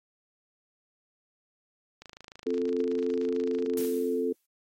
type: click train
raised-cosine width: 0.2 ms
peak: -28 dBFS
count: 50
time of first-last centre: 2.02-3.848 s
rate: 26.8 Hz
type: chord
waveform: sine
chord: F major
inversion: second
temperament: equal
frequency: 261.6 / 349.2 / 440 Hz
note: C4 / F4 / A4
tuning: 0 / 0 / 0 cents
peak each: -31 / -33 / -28 dBFS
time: 2.46-4.33 s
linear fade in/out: 10 ms
type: noise with exponential decay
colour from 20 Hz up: blue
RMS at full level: -36 dBFS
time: 3.77-4.46 s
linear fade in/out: 5 ms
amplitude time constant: 150 ms
effects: AAC 48 kbps